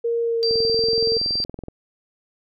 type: tone with pitch glide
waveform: sine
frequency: 466.2 to 454.5 Hz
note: A#4 to A#4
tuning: 0 to -44 cents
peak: -19 dBFS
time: 0.04-1.18 s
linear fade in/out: 10 ms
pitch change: -44 cents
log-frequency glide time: 0.22-0.52 s
type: tone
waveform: sine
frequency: 4699 Hz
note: D8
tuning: in tune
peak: -20 dBFS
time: 0.43-1.44 s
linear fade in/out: 0 ms
type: click train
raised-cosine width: 2 ms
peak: -20 dBFS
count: 26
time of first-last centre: 0.51-1.684 s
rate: 21.3 Hz
effects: none